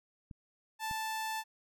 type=clicks; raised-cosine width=5 ms; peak=-34 dBFS; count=2; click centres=0.312 / 0.912 s
type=tone; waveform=sawtooth; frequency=880 Hz; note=A5; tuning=in tune; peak=-31 dBFS; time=0.79-1.44 s; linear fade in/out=50 ms
effects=none